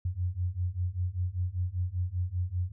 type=beating tone pair; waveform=sine; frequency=87.5 / 92.6 Hz; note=F2 / F#2; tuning=+4 / +2 cents; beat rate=5.1 Hz; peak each=-32 / -31 dBFS; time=0.05-2.72 s; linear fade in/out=5 ms; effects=none